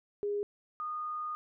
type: tone pair in turn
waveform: sine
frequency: 410 / 1228.6 Hz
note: G#4 / D#6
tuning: -22 / -22 cents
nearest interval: octave + perfect fifth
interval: 1900 cents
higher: second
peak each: -30 / -34 dBFS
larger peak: first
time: 0.23-0.43 / 0.8-1.35 s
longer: second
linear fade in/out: 0 ms
effects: none